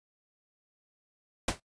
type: noise with exponential decay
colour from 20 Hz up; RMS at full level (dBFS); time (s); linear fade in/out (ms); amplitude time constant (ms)
pink; -24; 1.48-1.6; 5; 25
effects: noise-tail reverb RT60 0.1 s tail -19 dB re dry + resampled to 22050 Hz